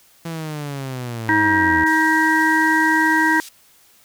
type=linear sweep; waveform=sawtooth; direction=down; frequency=167.9 to 78.5 Hz; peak=-22 dBFS; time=0.25-1.84 s; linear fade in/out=5 ms
type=harmonic tone; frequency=316.9 Hz; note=D#4; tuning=32 cents sharp; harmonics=1 / 3 / 5 / 6; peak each=-19 / -19 / -19 / -19 dBFS; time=1.29-3.4 s; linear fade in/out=0 ms
type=band-pass noise; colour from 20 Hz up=pink; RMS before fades=-38 dBFS; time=1.86-3.49 s; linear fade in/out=5 ms; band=4000 to 12000 Hz; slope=12 dB/octave
effects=white hiss -53 dBFS RMS until 4.04 s